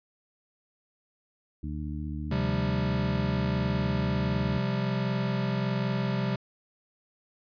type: harmonic tone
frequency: 75.3 Hz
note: D2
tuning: 44 cents sharp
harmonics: 1 / 2 / 3 / 4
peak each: -34 / -37 / -39 / -40 dBFS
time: 1.63-4.59 s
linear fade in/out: 5 ms
type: chord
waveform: square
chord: C suspended fourth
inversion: none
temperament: equal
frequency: 130.81 / 174.61 / 196 Hz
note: C3 / F3 / G3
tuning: 0 / 0 / 0 cents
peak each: -30 / -35 / -31 dBFS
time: 2.31-6.36 s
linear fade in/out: 5 ms
effects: resampled to 11025 Hz